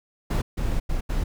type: noise bursts at uneven times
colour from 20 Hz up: brown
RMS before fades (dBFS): -24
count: 4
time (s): 0.3-0.42 / 0.57-0.8 / 0.89-1.01 / 1.09-1.24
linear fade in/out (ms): 10
effects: none